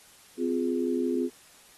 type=chord; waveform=sine; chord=F minor; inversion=second; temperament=equal with one note detuned; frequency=257.4 / 349.2 / 415.3 Hz; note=C4 / F4 / Ab4; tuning=-28 / 0 / 0 cents; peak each=-28 / -29 / -31 dBFS; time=0.37-1.3 s; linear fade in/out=50 ms; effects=white hiss -55 dBFS RMS until 1.77 s + AAC 32 kbps